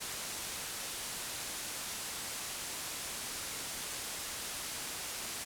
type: low-pass noise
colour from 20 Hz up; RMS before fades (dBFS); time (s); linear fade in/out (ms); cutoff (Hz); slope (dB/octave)
white; -41; 0-5.45; 20; 11000; 24
effects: none